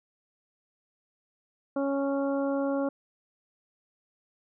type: harmonic tone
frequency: 277 Hz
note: C#4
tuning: 1 cent flat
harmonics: 1 / 2 / 3 / 4 / 5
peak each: -28 / -29 / -39 / -41 / -42 dBFS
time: 1.76-2.89 s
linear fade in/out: 5 ms
effects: none